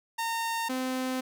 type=tone pair in turn; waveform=sawtooth; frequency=916 / 257.9 Hz; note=A#5 / C4; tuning=-31 / -25 cents; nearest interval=octave + minor seventh; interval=2194 cents; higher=first; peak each=-25 dBFS; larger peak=neither; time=0.18-0.69 / 0.69-1.21 s; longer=second; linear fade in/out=10 ms; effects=none